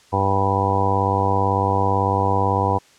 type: harmonic tone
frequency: 98 Hz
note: G2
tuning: in tune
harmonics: 1 / 2 / 3 / 4 / 5 / 6 / 7 / 8 / 9 / 10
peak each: -22 / -29 / -29 / -29 / -25 / -34 / -29 / -24 / -27 / -22 dBFS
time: 0.12-2.79 s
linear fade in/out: 20 ms
effects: white hiss -52 dBFS RMS until 2.98 s + low-pass 7000 Hz 12 dB/octave